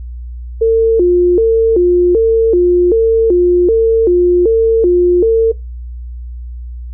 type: tone with vibrato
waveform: sine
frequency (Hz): 400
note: G4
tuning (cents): +35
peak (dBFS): -6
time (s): 0.61-5.52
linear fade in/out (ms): 10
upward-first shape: square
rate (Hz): 1.3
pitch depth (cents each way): 210
effects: noise-tail reverb RT60 0.2 s tail -20 dB re dry + added 60 Hz sine -23 dBFS peak until 6.93 s